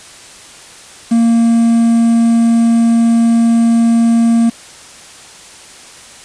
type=tone with quantisation; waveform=triangle; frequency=231 Hz; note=A#3; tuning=16 cents flat; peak=-5 dBFS; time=1.11-4.5 s; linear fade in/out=10 ms; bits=5; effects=white hiss -36 dBFS RMS until 6.24 s + resampled to 22050 Hz